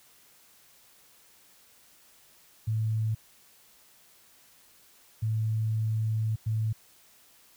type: tone bursts at uneven times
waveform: sine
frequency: 110 Hz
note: A2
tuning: in tune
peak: -25 dBFS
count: 3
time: 2.67-3.15 / 5.22-6.36 / 6.46-6.73 s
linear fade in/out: 10 ms
effects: white hiss -59 dBFS RMS until 7.56 s